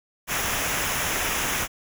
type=noise with comb filter; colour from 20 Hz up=pink; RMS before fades=-26 dBFS; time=0.27-1.68 s; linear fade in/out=50 ms; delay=0.23 ms; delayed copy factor=-0.6; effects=none